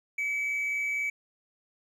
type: tone pair together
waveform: triangle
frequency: 2167 / 2291 Hz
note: C#7 / D7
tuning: -40 / -44 cents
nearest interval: minor second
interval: 96 cents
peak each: -36 / -25 dBFS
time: 0.18-1.1 s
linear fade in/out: 5 ms
effects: tanh soft clip ceiling -23 dBFS